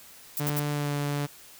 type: noise bursts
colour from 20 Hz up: violet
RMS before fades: -30 dBFS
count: 3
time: 0.37-0.595 s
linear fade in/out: 0 ms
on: 29 ms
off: 69 ms
type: tone with pitch glide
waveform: sawtooth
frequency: 146.83 to 144.39 Hz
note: D3 to D3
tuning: 0 to -29 cents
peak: -23 dBFS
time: 0.39-1.27 s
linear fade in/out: 20 ms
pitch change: -29 cents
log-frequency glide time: 0.71-0.94 s
effects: white hiss -50 dBFS RMS until 1.59 s